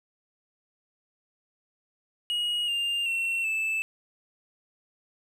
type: tone with pitch steps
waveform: triangle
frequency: 2890 / 2801 / 2715 / 2632 Hz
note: F#7 / F7 / F7 / E7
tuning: -41 / +4 / -50 / -3 cents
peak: -24 dBFS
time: 2.3-3.82 s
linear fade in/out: 0 ms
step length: 380 ms
effects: none